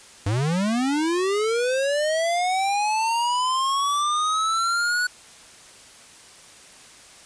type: linear sweep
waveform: square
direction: up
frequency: 94 to 1480 Hz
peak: -21 dBFS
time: 0.26-5.07 s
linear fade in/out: 5 ms
effects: white hiss -47 dBFS RMS until 7.25 s + resampled to 22050 Hz